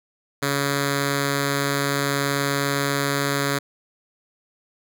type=tone with notch filter; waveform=5% pulse; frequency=140.6 Hz; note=C#3; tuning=25 cents sharp; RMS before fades=-23 dBFS; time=0.42-3.59 s; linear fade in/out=10 ms; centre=810 Hz; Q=1.5; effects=none